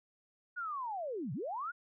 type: linear two-way sweep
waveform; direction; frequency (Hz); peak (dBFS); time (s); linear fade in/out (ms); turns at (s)
sine; down then up; 1480 to 116.54 to 1480; -36; 0.56-1.72; 20; 1.33
effects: none